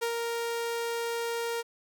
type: tone with ADSR envelope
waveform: sawtooth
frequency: 466.2 Hz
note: A#4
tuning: in tune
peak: -23 dBFS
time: 0.01-1.63 s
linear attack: 20 ms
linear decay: 84 ms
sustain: -3 dB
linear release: 30 ms
effects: none